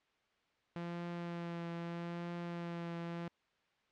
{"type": "tone with vibrato", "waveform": "sawtooth", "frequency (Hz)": 171.1, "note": "F3", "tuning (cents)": -35, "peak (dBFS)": -36, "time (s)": [0.76, 3.28], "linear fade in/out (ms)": 0, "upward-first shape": "triangle", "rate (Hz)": 0.79, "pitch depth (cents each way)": 19, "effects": ["white hiss -75 dBFS RMS until 3.91 s", "low-pass 3000 Hz 12 dB/octave"]}